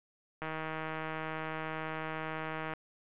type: click train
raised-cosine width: 0.5 ms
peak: -23 dBFS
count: 367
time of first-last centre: 0.42-2.736 s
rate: 158 Hz
effects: resampled to 8000 Hz + 10-bit